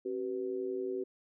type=tone with amplitude modulation; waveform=sine; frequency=380 Hz; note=F#4; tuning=46 cents sharp; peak=-29 dBFS; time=0.05-1.04 s; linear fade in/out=10 ms; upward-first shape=sine; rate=111 Hz; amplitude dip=85%; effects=none